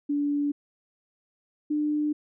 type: tone pair in turn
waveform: sine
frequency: 288.9 / 299.1 Hz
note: D4 / D4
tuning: -28 / +32 cents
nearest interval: minor second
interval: 60 cents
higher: second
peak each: -23 dBFS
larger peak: neither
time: 0.09-0.52 / 1.7-2.13 s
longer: neither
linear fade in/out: 10 ms
effects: none